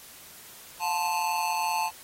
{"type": "tone with amplitude modulation", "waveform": "square", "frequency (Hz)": 879, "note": "A5", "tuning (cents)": -2, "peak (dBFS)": -23, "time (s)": [0.79, 1.91], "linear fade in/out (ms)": 50, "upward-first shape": "sine", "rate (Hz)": 165, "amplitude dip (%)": 80, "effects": ["white hiss -48 dBFS RMS until 2.03 s", "AAC 48 kbps"]}